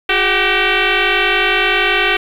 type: tone with frequency modulation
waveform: sine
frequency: 409.3 Hz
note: G#4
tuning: 25 cents flat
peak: -11 dBFS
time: 0.09-2.17 s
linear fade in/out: 5 ms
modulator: 384 Hz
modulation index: 7.4
effects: 7-bit